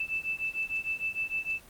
sine beating tone pair, 2637 / 2643.6 Hz, E7 / E7, 0 / +4 cents, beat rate 6.6 Hz, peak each -33 / -33 dBFS, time 0-1.6 s, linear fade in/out 5 ms, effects pink hiss -53 dBFS RMS until 1.69 s + Opus 24 kbps

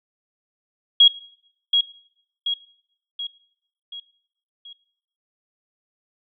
sine tone with echo, 3300 Hz, G#7, 12 cents flat, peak -8 dBFS, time 1-1.08 s, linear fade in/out 5 ms, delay 730 ms, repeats 5, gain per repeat -6 dB, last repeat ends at 4.73 s, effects noise-tail reverb RT60 0.7 s tail -20 dB re dry

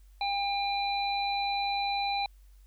harmonic tone, 801 Hz, G5, 37 cents sharp, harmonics 1 / 3 / 5, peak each -29 / -36 / -34 dBFS, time 0.21-2.26 s, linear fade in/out 2 ms, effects added 48 Hz sine -52 dBFS peak until 2.66 s + white hiss -70 dBFS RMS until 2.66 s

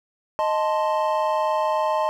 triangle chord, A diminished, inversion second, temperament equal, 622.3 / 880 / 1046.5 Hz, Eb5 / A5 / C6, 0 / 0 / 0 cents, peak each -21 / -22 / -24 dBFS, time 0.39-2.09 s, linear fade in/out 0 ms, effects none

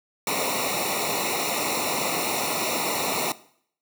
pink noise with comb filter, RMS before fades -26 dBFS, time 0.27-3.32 s, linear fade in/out 2 ms, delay 0.62 ms, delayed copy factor -1, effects noise-tail reverb RT60 0.6 s tail -18 dB re dry + high-pass 150 Hz 12 dB/octave

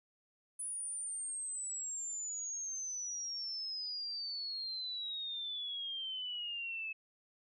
sine exponential sweep, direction down, 9930 to 2591 Hz, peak -38 dBFS, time 0.59-6.93 s, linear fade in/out 10 ms, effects none

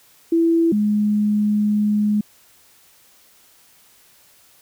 sine tone pair in turn, 332.3 / 209.3 Hz, E4 / G#3, +14 / +14 cents, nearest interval minor sixth, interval 800 cents, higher first, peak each -13 / -15 dBFS, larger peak first, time 0.32-0.72 / 0.72-2.21 s, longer second, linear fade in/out 5 ms, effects white hiss -53 dBFS RMS until 4.61 s

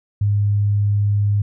sine tone, 102.5 Hz, G#2, 22 cents flat, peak -14 dBFS, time 0.21-1.42 s, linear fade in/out 5 ms, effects none

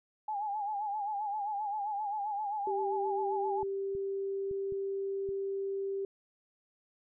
sine tone with vibrato, 830 Hz, G#5, 1 cent flat, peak -32 dBFS, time 0.28-3.63 s, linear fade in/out 5 ms, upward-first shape sine, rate 7.6 Hz, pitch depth 76 cents each way
sine tone, 392 Hz, G4, in tune, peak -32 dBFS, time 2.67-6.05 s, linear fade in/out 2 ms
clicks, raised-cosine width 5 ms, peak -37 dBFS, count 5, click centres 3.631 / 3.951 / 4.512 / 4.723 / 5.29 s
effects none

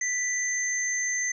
sine tone pair together, 1974 / 6267 Hz, B6 / G8, -1 / -1 cents, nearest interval octave + minor sixth, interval 2000 cents, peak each -28 dBFS, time 0.01-1.32 s, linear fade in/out 5 ms, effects none

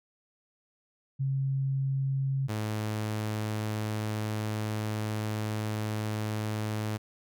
sine / sawtooth tone pair in turn, 135.4 / 107.47 Hz, C#3 / A2, -40 / -40 cents, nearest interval major third, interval 400 cents, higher first, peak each -26 dBFS, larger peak neither, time 1.19-2.48 / 2.48-6.98 s, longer second, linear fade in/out 20 ms, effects none

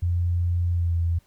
sine tone with pitch glide, 87.1 to 84.57 Hz, F2 to E2, -4 to +45 cents, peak -20 dBFS, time 0.02-1.19 s, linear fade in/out 10 ms, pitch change -51 cents, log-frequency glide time 0.7-0.96 s, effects pink hiss -63 dBFS RMS until 1.26 s

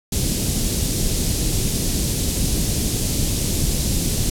pink band-stop noise, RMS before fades -20 dBFS, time 0.12-4.3 s, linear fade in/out 5 ms, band 310 to 5000 Hz, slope 12 dB/octave, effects low-pass 12000 Hz 12 dB/octave

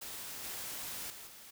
white noise with level steps, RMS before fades -44 / -42 / -49 / -53 dBFS, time 0.01-1.51 s, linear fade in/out 10 ms, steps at 0.44 / 1.1 / 1.27 s, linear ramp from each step 2 ms, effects none

